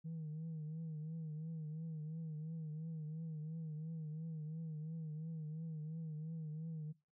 sine tone with vibrato, 157.9 Hz, D#3, 26 cents sharp, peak -40 dBFS, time 0.04-6.93 s, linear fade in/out 20 ms, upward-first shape triangle, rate 2.9 Hz, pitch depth 81 cents each way, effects noise-tail reverb RT60 0.3 s tail -22 dB re dry + tanh soft clip ceiling -40 dBFS

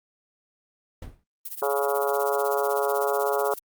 brown noise with exponential decay, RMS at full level -31 dBFS, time 1.02-1.24 s, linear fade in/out 5 ms, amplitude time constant 47 ms
violet noise with tremolo, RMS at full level -33 dBFS, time 1.45-3.59 s, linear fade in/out 5 ms, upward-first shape sine, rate 16 Hz, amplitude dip 85%
harmonic tone, 140 Hz, C#3, 18 cents sharp, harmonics 3 / 4 / 5 / 6 / 7 / 8 / 9 / 10, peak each -26 / -28 / -30 / -32 / -33 / -34 / -35 / -36 dBFS, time 1.62-3.54 s, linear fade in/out 2 ms
effects Opus 48 kbps

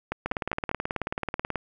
two click trains, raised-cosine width 0.5 ms, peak -13 / -13 dBFS, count 25 / 4, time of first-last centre 0.26-1.557 / 0.12-0.714 s, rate 18.5 / 5.05 Hz, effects none

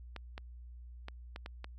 clicks, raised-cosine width 0.3 ms, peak -27 dBFS, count 6, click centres 0.163 / 0.379 / 1.084 / 1.361 / 1.461 / 1.644 s, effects added 60 Hz sine -47 dBFS peak until 1.78 s

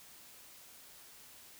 silence, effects white hiss -56 dBFS RMS until 1.59 s

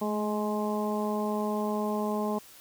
harmonic tone with a mistuned harmonic, 210.1 Hz, G#3, 20 cents sharp, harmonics 1 / 2 / 3 / 4 / 5, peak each -30 / -33 / -35 / -36 / -37 dBFS, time 0.01-2.39 s, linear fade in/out 10 ms, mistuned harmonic 1, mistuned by +24 cents, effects white hiss -52 dBFS RMS until 2.6 s

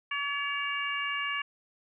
harmonic tone with a mistuned harmonic, 569 Hz, C#5, 45 cents sharp, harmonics 2 / 3 / 4 / 5, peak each -35 / -35 / -35 / -35 dBFS, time 0.11-1.42 s, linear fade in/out 5 ms, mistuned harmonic 5, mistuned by -27 cents, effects none

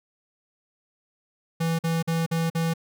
square tone bursts, 164.81 Hz, E3, in tune, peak -23 dBFS, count 5, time 1.6-2.738 s, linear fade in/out 10 ms, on 190 ms, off 47 ms, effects none

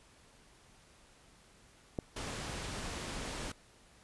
click, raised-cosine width 2 ms, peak -21 dBFS, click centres 1.988 s
pink low-pass noise, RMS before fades -41 dBFS, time 2.16-3.52 s, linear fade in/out 5 ms, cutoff 9500 Hz, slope 12 dB/octave
effects pink hiss -62 dBFS RMS until 4.03 s + resampled to 24000 Hz

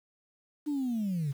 sine linear sweep, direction down, 304.1 to 131.3 Hz, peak -27 dBFS, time 0.66-1.33 s, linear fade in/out 20 ms, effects tanh soft clip ceiling -25 dBFS + 9-bit

